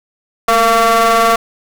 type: ring-modulated tone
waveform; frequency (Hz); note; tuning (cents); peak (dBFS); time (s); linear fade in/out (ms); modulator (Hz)
30% pulse; 225.9; A3; +46; -3; 0.48-1.36; 5; 914
effects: none